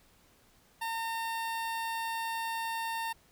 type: tone with notch filter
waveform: sawtooth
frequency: 910 Hz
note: A#5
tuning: 42 cents flat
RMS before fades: -35 dBFS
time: 0.81-3.13 s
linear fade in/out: 10 ms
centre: 6500 Hz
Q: 1.8
effects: pink hiss -64 dBFS RMS until 3.31 s